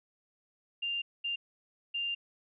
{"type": "tone bursts at uneven times", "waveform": "sine", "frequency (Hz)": 2794, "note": "F7", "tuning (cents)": 0, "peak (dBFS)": -31, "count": 3, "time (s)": [[0.82, 1.02], [1.24, 1.36], [1.94, 2.15]], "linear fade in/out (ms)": 10, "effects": []}